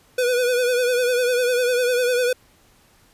square tone with vibrato, 493.9 Hz, B4, in tune, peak -18 dBFS, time 0.18-2.33 s, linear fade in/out 5 ms, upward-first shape triangle, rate 10 Hz, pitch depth 63 cents each way, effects pink hiss -56 dBFS RMS until 3.13 s + resampled to 32000 Hz

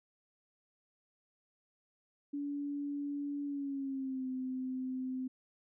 sine tone with pitch glide, 286.3 to 258 Hz, D4 to C4, -44 to -24 cents, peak -35 dBFS, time 2.33-5.28 s, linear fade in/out 10 ms, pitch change -180 cents, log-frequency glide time 3.45-4.28 s, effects none

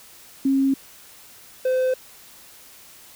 sine / triangle tone pair in turn, 270.7 / 514.1 Hz, C#4 / C5, -41 / -31 cents, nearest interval major seventh, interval 1110 cents, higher second, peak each -16 dBFS, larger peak neither, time 0.45-0.74 / 1.65-1.94 s, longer neither, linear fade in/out 5 ms, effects white hiss -47 dBFS RMS until 3.15 s

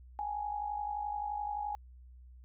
sine tone with amplitude modulation, 830.6 Hz, G#5, in tune, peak -31 dBFS, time 0.19-1.75 s, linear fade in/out 0 ms, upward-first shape sine, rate 51.6 Hz, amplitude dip 65%, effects added 62 Hz sine -51 dBFS peak until 2.44 s

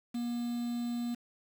triangle tone with quantisation, 238.9 Hz, A#3, 43 cents sharp, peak -30 dBFS, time 0.14-1.15 s, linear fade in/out 10 ms, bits 8, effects none

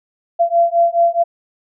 sine beating tone pair, 680 / 684.7 Hz, F5 / F5, -46 / -34 cents, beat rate 4.7 Hz, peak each -14 dBFS, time 0.39-1.24 s, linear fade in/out 20 ms, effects none

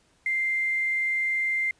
sine tone with quantisation, 2093 Hz, C7, in tune, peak -23 dBFS, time 0.26-1.71 s, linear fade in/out 2 ms, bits 8, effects pink hiss -64 dBFS RMS until 1.79 s + resampled to 22050 Hz

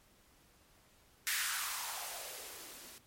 violet noise with band-pass filter sweep, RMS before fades -41 dBFS, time 1.27-2.98 s, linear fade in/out 0 ms, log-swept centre 1900 to 230 Hz, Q 2.9, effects pink hiss -66 dBFS RMS until 3.06 s + MP3 64 kbps

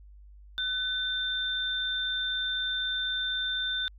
sine tone pair together, 1511 / 3572 Hz, F#6 / A7, +36 / +25 cents, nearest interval octave + minor third, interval 1489 cents, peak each -33 / -29 dBFS, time 0.58-3.88 s, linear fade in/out 0 ms, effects added 50 Hz sine -48 dBFS peak until 3.98 s

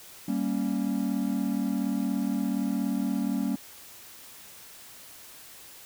triangle chord, G diminished, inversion none, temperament equal, 196 / 233.1 / 277.2 Hz, G3 / Bb3 / Db4, 0 / 0 / 0 cents, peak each -28 dBFS, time 0.28-3.56 s, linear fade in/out 5 ms, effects white hiss -48 dBFS RMS until 5.85 s

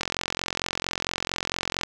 click train, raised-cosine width 0.2 ms, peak -8 dBFS, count 82, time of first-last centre 0.01-1.834 s, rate 44.4 Hz, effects none

